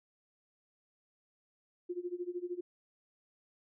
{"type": "tone with tremolo", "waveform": "sine", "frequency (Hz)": 354.6, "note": "F4", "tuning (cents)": 26, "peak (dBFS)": -33, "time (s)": [1.89, 2.61], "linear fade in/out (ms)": 10, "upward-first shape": "sine", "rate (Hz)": 13, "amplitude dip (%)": 90, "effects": []}